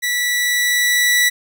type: tone with level ramp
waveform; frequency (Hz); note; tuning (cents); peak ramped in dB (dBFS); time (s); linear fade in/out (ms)
sawtooth; 1956; B6; -17; -14 to -8; 0.02-1.3; 20
effects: none